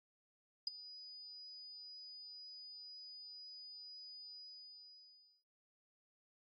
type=tone with ADSR envelope; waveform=sine; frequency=4951 Hz; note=D#8; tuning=9 cents flat; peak=-32 dBFS; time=0.67-5.44 s; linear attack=3 ms; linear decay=15 ms; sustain=-19 dB; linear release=1100 ms; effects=noise-tail reverb RT60 0.8 s tail -23 dB re dry + AAC 32 kbps